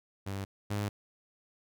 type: tone pair in turn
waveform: sawtooth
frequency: 98 / 103 Hz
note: G2 / G#2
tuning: 0 / -14 cents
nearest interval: minor second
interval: 86 cents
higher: second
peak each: -31 / -27 dBFS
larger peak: second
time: 0.26-0.45 / 0.7-0.89 s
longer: neither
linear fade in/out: 10 ms
effects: none